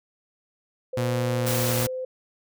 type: tone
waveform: sine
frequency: 514 Hz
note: C5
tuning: 31 cents flat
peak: -28 dBFS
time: 0.93-2.05 s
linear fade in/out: 5 ms
type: tone with pitch glide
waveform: sawtooth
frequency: 120.4 to 119.15 Hz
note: B2 to A#2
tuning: -44 to +38 cents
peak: -20 dBFS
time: 0.97-1.87 s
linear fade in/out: 5 ms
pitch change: -18 cents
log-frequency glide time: 1.25-1.52 s
type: noise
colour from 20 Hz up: white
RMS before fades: -29 dBFS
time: 1.46-1.87 s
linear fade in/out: 10 ms
effects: none